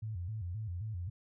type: tone with vibrato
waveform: sine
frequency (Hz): 98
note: G2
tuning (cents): 0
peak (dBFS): -36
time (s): 0.02-1.1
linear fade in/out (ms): 10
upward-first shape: square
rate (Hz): 3.8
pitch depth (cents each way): 190
effects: none